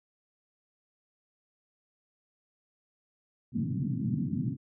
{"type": "band-pass noise", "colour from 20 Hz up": "pink", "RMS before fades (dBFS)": -31, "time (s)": [3.52, 4.57], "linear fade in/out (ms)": 50, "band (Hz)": [110, 270], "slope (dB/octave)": 48, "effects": []}